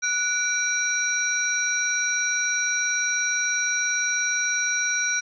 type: tone cluster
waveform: sine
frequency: 1472 / 2324 / 3967 / 5750 Hz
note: F#6 / D7 / B7 / F8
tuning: -9 / -19 / +7 / +50 cents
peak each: -25 / -30 / -34 / -25 dBFS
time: 0.02-5.21 s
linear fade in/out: 20 ms
effects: none